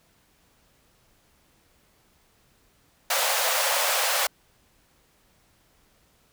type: high-pass noise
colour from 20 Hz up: pink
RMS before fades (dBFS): -24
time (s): 3.1-4.27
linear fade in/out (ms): 5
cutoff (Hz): 500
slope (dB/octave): 96
effects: pink hiss -63 dBFS RMS until 6.32 s